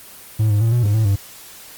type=tone with pitch steps; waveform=triangle; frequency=108.9 / 103.6 / 113.7 / 120.9 / 103 / 110.3 / 99.2 Hz; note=A2 / G#2 / A#2 / B2 / G#2 / A2 / G2; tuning=-17 / -4 / -43 / -36 / -14 / +5 / +21 cents; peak=-11 dBFS; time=0.39-1.16 s; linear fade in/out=10 ms; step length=110 ms; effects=white hiss -40 dBFS RMS until 1.77 s + Opus 24 kbps